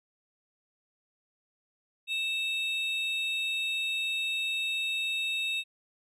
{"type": "tone pair together", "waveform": "triangle", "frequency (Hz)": [2637, 3733], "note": ["E7", "A#7"], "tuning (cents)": [0, 2], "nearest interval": "tritone", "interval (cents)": 602, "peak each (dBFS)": [-29, -31], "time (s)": [2.07, 5.64], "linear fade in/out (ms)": 50, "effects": ["resampled to 32000 Hz"]}